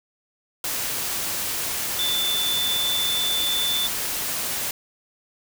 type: tone in noise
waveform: sine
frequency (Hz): 3520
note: A7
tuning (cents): 0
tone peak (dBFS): -22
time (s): 1.99-3.87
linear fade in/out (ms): 2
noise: white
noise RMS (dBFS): -27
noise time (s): 0.64-4.71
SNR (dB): +2
effects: none